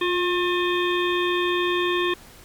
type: harmonic tone with a mistuned harmonic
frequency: 358.2 Hz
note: F4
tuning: 44 cents sharp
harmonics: 1 / 3 / 5 / 7 / 9 / 10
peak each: -22 / -27 / -29 / -30 / -32 / -32 dBFS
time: 0.01-2.14 s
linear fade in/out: 5 ms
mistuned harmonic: 1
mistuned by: -23 cents
effects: pink hiss -47 dBFS RMS until 2.44 s + MP3 96 kbps